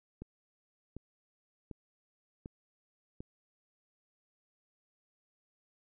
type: click train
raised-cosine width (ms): 3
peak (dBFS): -30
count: 5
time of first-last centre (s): 0.22-3.205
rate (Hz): 1.34
effects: none